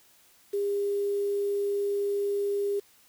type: tone with quantisation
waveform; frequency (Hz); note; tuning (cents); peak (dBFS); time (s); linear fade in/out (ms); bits
sine; 403.9; G#4; -48; -25; 0.53-2.8; 10; 8
effects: white hiss -60 dBFS RMS until 3.08 s

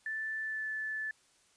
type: tone with pitch glide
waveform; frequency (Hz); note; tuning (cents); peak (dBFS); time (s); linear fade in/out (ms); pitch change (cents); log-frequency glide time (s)
sine; 1760 to 1743.8; A6 to A6; 0 to -16; -34; 0.06-1.11; 2; -16; 0.42-0.67
effects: white hiss -67 dBFS RMS until 1.56 s + resampled to 22050 Hz

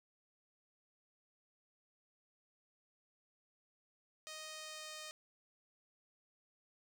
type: tone with pitch glide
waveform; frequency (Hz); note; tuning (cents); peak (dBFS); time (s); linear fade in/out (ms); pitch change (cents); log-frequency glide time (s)
5% pulse; 622.3 to 618.4; D#5 to D#5; 0 to -11; -35; 4.27-5.11; 0; -11; 4.51-4.95
effects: none

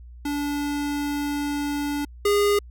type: tone pair in turn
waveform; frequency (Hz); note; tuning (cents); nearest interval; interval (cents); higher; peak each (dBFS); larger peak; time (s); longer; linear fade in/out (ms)
square; 289.3 / 409.1; D4 / G#4; -26 / -26; tritone; 600; second; -25 / -18; second; 0.25-2.05 / 2.25-2.59; first; 5
effects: added 60 Hz sine -40 dBFS peak until 2.7 s

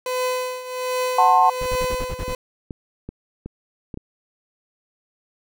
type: tone with tremolo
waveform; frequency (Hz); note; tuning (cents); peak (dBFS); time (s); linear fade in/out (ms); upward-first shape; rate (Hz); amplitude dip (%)
30% pulse; 506; B4; +42; -17; 0.06-2.35; 2; triangle; 1.3; 80
type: chord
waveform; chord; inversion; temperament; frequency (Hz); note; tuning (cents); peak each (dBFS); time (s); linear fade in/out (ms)
sine; F# diminished; none; just; 740 / 888 / 1065.6; F#5 / A5 / C6; 0 / +16 / +31; -16 / -16 / -17; 1.18-1.5; 5
type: noise bursts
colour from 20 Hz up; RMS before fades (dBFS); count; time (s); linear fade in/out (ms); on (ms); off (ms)
brown; -27; 8; 1.61-2.336; 10; 54; 42
type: clicks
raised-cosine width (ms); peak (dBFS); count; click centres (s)
3; -19; 6; 2.281 / 2.708 / 3.09 / 3.46 / 3.942 / 3.974
effects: none

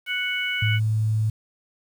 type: harmonic tone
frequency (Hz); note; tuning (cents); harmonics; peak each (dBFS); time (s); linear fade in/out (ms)
740; F#5; 0; 2 / 3 / 4; -29 / -26 / -29; 0.06-0.8; 50
type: tone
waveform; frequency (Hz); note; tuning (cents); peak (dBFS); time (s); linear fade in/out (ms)
sine; 108.9; A2; -17; -19; 0.62-1.3; 5
effects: 8-bit

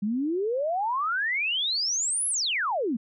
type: exponential two-way sweep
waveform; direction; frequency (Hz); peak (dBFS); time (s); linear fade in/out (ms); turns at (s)
sine; up then down; 196.2 to 11120 to 207.6; -24; 0.02-2.97; 10; 2.28
effects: none

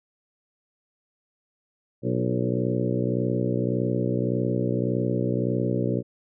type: harmonic tone with a mistuned harmonic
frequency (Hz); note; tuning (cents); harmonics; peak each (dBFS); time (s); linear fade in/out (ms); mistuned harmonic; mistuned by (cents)
61.74; B1; 0; 2 / 3 / 4 / 5 / 6 / 7 / 8 / 9; -27 / -29 / -30 / -31 / -32 / -32 / -33 / -34; 2.02-6.03; 50; 6; -37
effects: none

